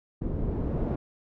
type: noise with low-pass filter sweep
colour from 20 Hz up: pink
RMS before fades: -29 dBFS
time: 0.21-0.96 s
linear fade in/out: 10 ms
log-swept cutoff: 290 to 500 Hz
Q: 0.89
effects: none